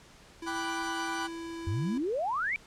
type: tone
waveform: square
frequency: 332.4 Hz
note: E4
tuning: 15 cents sharp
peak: -38 dBFS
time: 0.42-1.98 s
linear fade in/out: 5 ms
type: chord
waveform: 40% pulse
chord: G major seventh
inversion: none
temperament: equal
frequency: 784 / 987.8 / 1174.7 / 1480 Hz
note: G5 / B5 / D6 / F#6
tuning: 0 / 0 / 0 / 0 cents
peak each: -38 / -37 / -40 / -36 dBFS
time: 0.46-1.28 s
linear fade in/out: 20 ms
type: exponential sweep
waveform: sine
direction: up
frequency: 85.9 to 2380 Hz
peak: -28 dBFS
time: 1.67-2.56 s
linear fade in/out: 0 ms
effects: pink hiss -55 dBFS RMS until 2.66 s + low-pass 8000 Hz 12 dB/octave